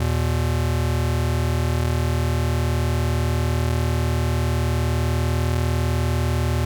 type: tone pair together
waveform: square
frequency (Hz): 80.09 / 120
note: E2 / B2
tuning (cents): -49 / -49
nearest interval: perfect fifth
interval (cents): 700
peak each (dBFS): -22 / -23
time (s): 0-6.65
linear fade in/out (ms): 5
effects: none